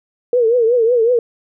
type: tone with vibrato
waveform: sine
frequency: 470.8 Hz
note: A#4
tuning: 17 cents sharp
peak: -10 dBFS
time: 0.33-1.19 s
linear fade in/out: 2 ms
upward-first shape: triangle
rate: 5.4 Hz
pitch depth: 130 cents each way
effects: none